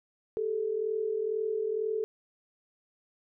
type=tone pair together; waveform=sine; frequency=397.9 / 440 Hz; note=G4 / A4; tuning=+26 / 0 cents; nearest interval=major second; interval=174 cents; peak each=-34 / -29 dBFS; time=0.37-2.04 s; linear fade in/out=0 ms; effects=none